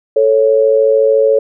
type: tone pair together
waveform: sine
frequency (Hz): 440 / 553.7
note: A4 / C#5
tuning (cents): 0 / -2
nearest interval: major third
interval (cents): 398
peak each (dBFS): -10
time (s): 0.16-1.39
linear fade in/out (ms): 5
effects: none